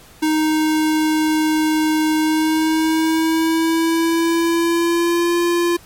square tone with pitch glide, 311.1 to 345.2 Hz, D#4 to F4, 0 to -20 cents, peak -15 dBFS, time 0.22-5.77 s, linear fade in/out 10 ms, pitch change +180 cents, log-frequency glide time 2.17-5.38 s, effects pink hiss -45 dBFS RMS until 5.85 s + MP3 64 kbps

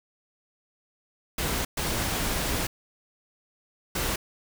pink noise bursts at uneven times, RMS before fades -28 dBFS, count 3, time 1.38-1.65 / 1.77-2.67 / 3.95-4.16 s, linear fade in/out 5 ms, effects none

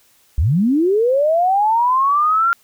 sine linear sweep, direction up, 58.27 to 1396.9 Hz, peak -12 dBFS, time 0.38-2.53 s, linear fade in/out 0 ms, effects white hiss -55 dBFS RMS until 2.63 s

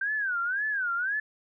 sine tone with vibrato, 1547 Hz, G6, 23 cents flat, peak -26 dBFS, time 0.01-1.2 s, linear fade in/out 5 ms, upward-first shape sine, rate 1.9 Hz, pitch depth 200 cents each way, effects none

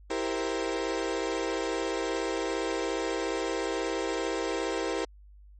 35% pulse chord, C dominant seventh, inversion first, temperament equal, 329.6 / 392 / 466.2 / 523.3 Hz, E4 / G4 / Bb4 / C5, 0 / 0 / 0 / 0 cents, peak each -32 / -32 / -32 / -34 dBFS, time 0.1-5.05 s, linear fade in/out 5 ms, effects added 50 Hz sine -49 dBFS peak until 5.59 s + MP3 32 kbps

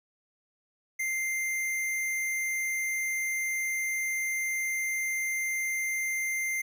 square tone, 2093 Hz, C7, in tune, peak -29 dBFS, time 0.99-6.62 s, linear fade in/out 10 ms, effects none

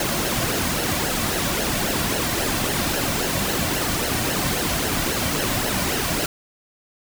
pink noise with flanger, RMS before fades -23 dBFS, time 0-6.26 s, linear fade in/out 2 ms, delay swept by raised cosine 0.83 to 2.43 ms, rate 3.7 Hz, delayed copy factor -0.6, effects none

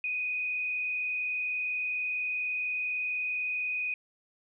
sine tone with frequency modulation, 2489 Hz, D#7, in tune, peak -29 dBFS, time 0.04-3.94 s, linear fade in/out 2 ms, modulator 35.8 Hz, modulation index 0.96, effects none

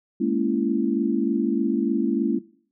sine chord, A# half-diminished seventh, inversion third, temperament just, 209.8 / 233.1 / 279.7 / 335.6 Hz, G#3 / A#3 / C#4 / E4, +18 / 0 / +16 / +31 cents, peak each -25 dBFS, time 0.2-2.39 s, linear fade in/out 10 ms, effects noise-tail reverb RT60 0.5 s tail -18 dB re dry

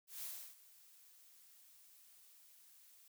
blue noise with ADSR envelope, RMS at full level -45 dBFS, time 0.07-3.08 s, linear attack 160 ms, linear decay 320 ms, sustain -19 dB, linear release 4 ms, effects none

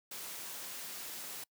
white noise, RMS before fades -44 dBFS, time 0.11-1.44 s, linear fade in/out 5 ms, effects noise-tail reverb RT60 0.1 s tail -25 dB re dry + high-pass 150 Hz 12 dB/octave

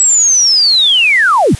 sine linear sweep, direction down, 7850 to 77.78 Hz, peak -6 dBFS, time 0-1.55 s, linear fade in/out 0 ms, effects white hiss -31 dBFS RMS until 1.59 s + resampled to 24000 Hz

